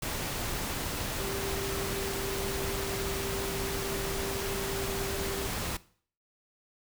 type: tone in noise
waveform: sine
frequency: 392 Hz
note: G4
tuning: in tune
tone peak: -36 dBFS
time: 1.2-5.47 s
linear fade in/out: 5 ms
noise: pink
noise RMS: -34 dBFS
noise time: 0.02-5.77 s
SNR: -5 dB
effects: noise-tail reverb RT60 0.5 s tail -19 dB re dry